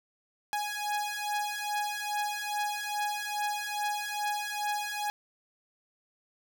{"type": "beating tone pair", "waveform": "sawtooth", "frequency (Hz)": [830.6, 833], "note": ["G#5", "G#5"], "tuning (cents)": [0, 5], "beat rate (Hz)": 2.4, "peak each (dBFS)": -30, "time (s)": [0.53, 5.1], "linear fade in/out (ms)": 0, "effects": []}